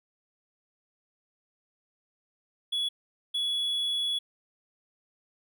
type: tone bursts at uneven times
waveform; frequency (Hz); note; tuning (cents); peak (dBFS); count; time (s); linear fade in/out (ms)
triangle; 3385; G#7; +32; -25; 2; 2.72-2.89 / 3.34-4.19; 10
effects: none